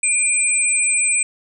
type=tone pair together; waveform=sine; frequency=2403 / 8093 Hz; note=D7 / B8; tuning=+39 / +41 cents; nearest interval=octave + major sixth; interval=2102 cents; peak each=-20 / -16 dBFS; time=0.03-1.23 s; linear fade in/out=5 ms; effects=none